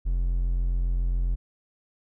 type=tone; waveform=triangle; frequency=43.65 Hz; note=F1; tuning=in tune; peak=-20 dBFS; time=0.05-1.36 s; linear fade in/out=20 ms; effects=none